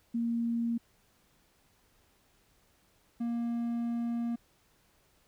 sine / triangle tone pair in turn, 233.1 / 235 Hz, A#3 / A#3, 0 / +14 cents, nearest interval unison, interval 14 cents, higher second, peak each -28 dBFS, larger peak neither, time 0.14-0.78 / 3.2-4.36 s, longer second, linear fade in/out 10 ms, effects pink hiss -68 dBFS RMS until 5.27 s

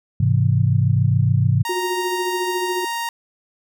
sine chord, Ab augmented, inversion none, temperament equal, 103.83 / 130.81 / 164.81 Hz, Ab2 / C3 / E3, 0 / 0 / 0 cents, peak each -17 / -17 / -22 dBFS, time 0.2-1.63 s, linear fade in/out 5 ms
sawtooth tone, 932.3 Hz, A#5, in tune, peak -19 dBFS, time 1.65-3.09 s, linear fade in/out 2 ms
sine tone with tremolo, 362.9 Hz, F#4, 34 cents flat, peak -20 dBFS, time 1.69-2.85 s, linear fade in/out 5 ms, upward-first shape sine, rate 14 Hz, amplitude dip 60%
effects none

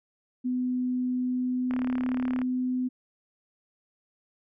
sine tone with pitch glide, 251.2 to 253.1 Hz, B3 to B3, +30 to +43 cents, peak -25 dBFS, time 0.44-2.89 s, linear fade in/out 20 ms, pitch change +13 cents, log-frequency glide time 1.1-2.35 s
click train, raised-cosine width 0.5 ms, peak -22 dBFS, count 27, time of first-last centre 1.71-2.417 s, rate 36.8 Hz
effects none

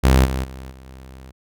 sawtooth tone with level steps, 65.41 Hz, C2, in tune, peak -7 / -17 / -29 / -36 / -34 dBFS, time 0.03-1.32 s, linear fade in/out 20 ms, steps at 0.24 / 0.43 / 0.7 / 0.85 s, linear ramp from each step 20 ms, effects none

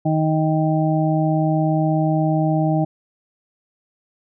harmonic tone, 156.8 Hz, D#3, 14 cents sharp, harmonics 1 / 2 / 4 / 5, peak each -18 / -21 / -24 / -25 dBFS, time 0.05-2.85 s, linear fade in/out 10 ms, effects none

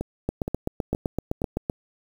two click trains, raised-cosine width 2 ms, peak -11 / -14 dBFS, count 12 / 4, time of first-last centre 0.29-1.698 / 0.01-1.418 s, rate 7.81 / 2.13 Hz, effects 7-bit

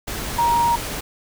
sine tone in noise, 941 Hz, A#5, 16 cents sharp, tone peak -15 dBFS, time 0.38-0.76 s, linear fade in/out 10 ms, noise pink, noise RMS -28 dBFS, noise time 0.07-1.01 s, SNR +10 dB, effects none

